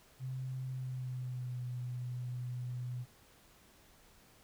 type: tone with pitch glide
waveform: sine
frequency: 130 to 123.91 Hz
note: C3 to B2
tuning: -11 to +6 cents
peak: -37 dBFS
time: 0.19-3.06 s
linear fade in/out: 50 ms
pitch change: -83 cents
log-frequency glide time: 0.66-1.65 s
effects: pink hiss -63 dBFS RMS until 4.43 s